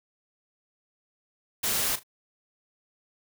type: noise with echo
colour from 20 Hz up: white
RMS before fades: -27 dBFS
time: 1.63-1.96 s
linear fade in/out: 10 ms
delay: 37 ms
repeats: 2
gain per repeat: -14 dB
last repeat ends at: 2.034 s
effects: none